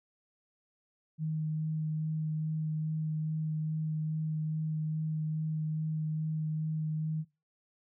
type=tone with vibrato; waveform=sine; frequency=156.1 Hz; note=D#3; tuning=6 cents sharp; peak=-30 dBFS; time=1.18-7.25 s; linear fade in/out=50 ms; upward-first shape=sine; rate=2.4 Hz; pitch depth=10 cents each way; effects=noise-tail reverb RT60 0.3 s tail -22 dB re dry